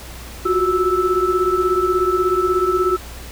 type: tone cluster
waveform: sine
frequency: 358.2 / 374.7 / 1315 Hz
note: F4 / F#4 / E6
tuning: +44 / +22 / -5 cents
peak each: -19 dBFS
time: 0.45-2.97 s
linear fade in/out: 10 ms
effects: added 60 Hz sine -35 dBFS peak until 3.31 s + pink hiss -37 dBFS RMS until 3.31 s